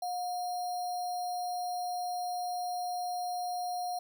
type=tone with sample-and-hold; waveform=sine; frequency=719 Hz; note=F#5; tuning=50 cents flat; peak=-32 dBFS; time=0.02-3.99 s; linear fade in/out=5 ms; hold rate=4900 Hz; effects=none